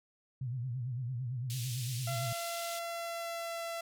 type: tone with vibrato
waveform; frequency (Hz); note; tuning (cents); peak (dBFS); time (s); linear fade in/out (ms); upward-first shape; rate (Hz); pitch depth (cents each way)
sine; 124.4; B2; +13; -34; 0.41-2.33; 5; sine; 8.9; 120
type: band-pass noise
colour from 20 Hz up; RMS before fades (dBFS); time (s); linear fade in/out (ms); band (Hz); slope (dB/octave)
pink; -44; 1.5-2.79; 0; 3000 to 14000; 24
type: tone with pitch glide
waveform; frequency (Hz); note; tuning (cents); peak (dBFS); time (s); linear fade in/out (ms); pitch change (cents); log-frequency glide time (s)
sawtooth; 681 to 672.4; F5 to E5; -44 to +34; -33; 2.07-3.81; 5; -22; 2.66-3.62
effects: none